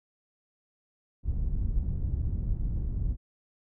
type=low-pass noise; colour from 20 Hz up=pink; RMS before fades=-29 dBFS; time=1.23-3.17 s; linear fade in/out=50 ms; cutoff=100 Hz; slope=12 dB/octave; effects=none